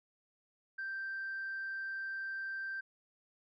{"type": "tone", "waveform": "sine", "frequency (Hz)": 1568, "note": "G6", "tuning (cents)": 0, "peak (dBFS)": -36, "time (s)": [0.78, 2.81], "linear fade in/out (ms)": 10, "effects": ["tanh soft clip ceiling -34 dBFS"]}